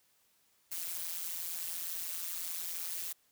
blue noise with amplitude modulation, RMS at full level -35 dBFS, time 0.71-3.13 s, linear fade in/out 10 ms, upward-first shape sine, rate 171 Hz, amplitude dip 95%, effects white hiss -71 dBFS RMS until 3.31 s

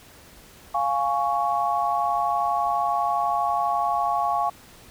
sine chord, Db major, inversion first, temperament equal with one note detuned, 698.5 / 830.6 / 1111.9 Hz, F5 / Ab5 / Db6, 0 / 0 / +5 cents, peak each -25 dBFS, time 0.74-4.5 s, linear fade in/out 10 ms, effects pink hiss -49 dBFS RMS until 4.9 s

